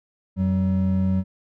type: tone pair together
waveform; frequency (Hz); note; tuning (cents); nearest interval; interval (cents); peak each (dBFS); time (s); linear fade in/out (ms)
triangle; 89.79 / 189.1; F2 / F#3; +49 / +38; octave + minor second; 1289; -21 / -18; 0.36-1.24; 50
effects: none